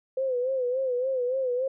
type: tone with vibrato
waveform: sine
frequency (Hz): 511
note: C5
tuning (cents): -41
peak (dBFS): -24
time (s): 0.17-1.68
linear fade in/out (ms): 5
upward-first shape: sine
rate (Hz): 3.5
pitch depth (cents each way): 82
effects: none